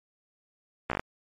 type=slowing click train; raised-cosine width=0.5 ms; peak=-13 dBFS; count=6; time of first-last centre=0.9-0.995 s; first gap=15 ms; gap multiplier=1.12; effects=MP3 64 kbps